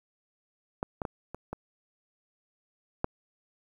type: clicks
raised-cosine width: 1 ms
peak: -16 / -18 / -18 / -24 / -21 / -12 dBFS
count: 6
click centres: 0.829 / 1.018 / 1.052 / 1.346 / 1.53 / 3.044 s
effects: 9-bit